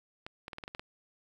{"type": "clicks", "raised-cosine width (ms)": 0.3, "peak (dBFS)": -25, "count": 8, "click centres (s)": [0.265, 0.481, 0.532, 0.584, 0.638, 0.679, 0.749, 0.795], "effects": ["9-bit"]}